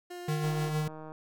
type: tone with vibrato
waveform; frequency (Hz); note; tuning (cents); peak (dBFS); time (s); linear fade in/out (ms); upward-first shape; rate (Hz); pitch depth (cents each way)
30% pulse; 354.1; F4; +24; -37; 0.1-0.7; 10; triangle; 6.9; 8
type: tone with tremolo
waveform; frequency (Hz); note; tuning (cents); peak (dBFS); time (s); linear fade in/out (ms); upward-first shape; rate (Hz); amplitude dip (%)
square; 152.9; D#3; -30; -28; 0.28-0.88; 5; sine; 6.6; 35
type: click train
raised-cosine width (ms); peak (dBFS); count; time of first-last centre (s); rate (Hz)
1; -31; 107; 0.44-1.119; 156
effects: none